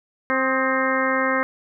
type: harmonic tone with a mistuned harmonic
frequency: 263.6 Hz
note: C4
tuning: 13 cents sharp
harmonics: 1 / 2 / 3 / 4 / 5 / 6 / 7 / 8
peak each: -26 / -24 / -33 / -26 / -27 / -27 / -26 / -30 dBFS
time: 0.3-1.43 s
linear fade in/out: 0 ms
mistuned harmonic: 5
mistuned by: -56 cents
effects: none